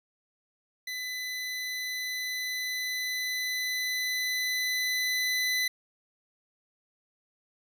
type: tone with level ramp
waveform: 25% pulse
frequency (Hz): 2005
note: B6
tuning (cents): +26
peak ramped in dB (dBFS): -30 to -22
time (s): 0.87-5.68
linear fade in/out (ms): 5
effects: none